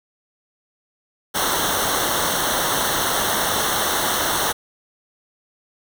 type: noise with comb filter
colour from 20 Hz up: pink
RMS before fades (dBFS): -21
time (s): 1.34-4.53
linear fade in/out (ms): 20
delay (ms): 0.41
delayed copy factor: -0.85
effects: none